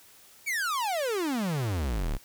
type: exponential sweep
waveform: 45% pulse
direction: down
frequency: 2349 to 30.87 Hz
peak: -27 dBFS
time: 0.46-2.18 s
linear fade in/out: 20 ms
effects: white hiss -55 dBFS RMS until 2.24 s